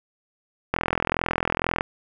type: click train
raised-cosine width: 0.5 ms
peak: -6 dBFS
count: 46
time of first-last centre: 0.74-1.809 s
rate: 42.1 Hz
effects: none